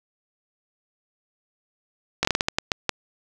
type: slowing click train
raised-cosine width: 0.2 ms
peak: -3 dBFS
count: 10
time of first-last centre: 2.23-2.893 s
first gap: 19 ms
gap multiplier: 1.32
effects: none